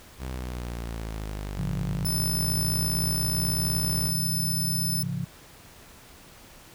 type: linear two-way sweep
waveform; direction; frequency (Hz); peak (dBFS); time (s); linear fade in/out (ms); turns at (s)
sawtooth; down then up; 65.41 to 49 to 63.2; -28; 0.18-4.13; 50; 1.56
type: chord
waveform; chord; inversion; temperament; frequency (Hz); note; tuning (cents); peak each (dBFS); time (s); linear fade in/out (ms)
sine; A augmented; none; equal; 110 / 138.59 / 174.61; A2 / C#3 / E#3; 0 / 0 / 0; -35 / -31 / -31; 1.57-5.25; 10
type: tone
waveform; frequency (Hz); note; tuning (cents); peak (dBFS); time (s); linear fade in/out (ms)
5% pulse; 5274; E8; 0; -21; 2.05-5.03; 5
effects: pink hiss -50 dBFS RMS until 6.74 s